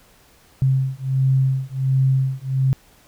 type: beating tone pair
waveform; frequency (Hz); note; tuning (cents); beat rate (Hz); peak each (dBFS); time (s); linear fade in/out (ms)
sine; 132.2 / 133.6; C3 / C3; +18 / +36; 1.4; -19; 0.62-2.73; 0
effects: pink hiss -53 dBFS RMS until 3.07 s